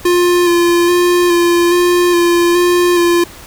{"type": "tone with vibrato", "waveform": "square", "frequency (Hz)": 349.2, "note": "F4", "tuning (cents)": 0, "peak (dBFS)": -9, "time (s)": [0.05, 3.24], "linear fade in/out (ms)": 5, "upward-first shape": "square", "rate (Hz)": 1.2, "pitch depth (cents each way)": 18, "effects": ["pink hiss -35 dBFS RMS until 3.46 s"]}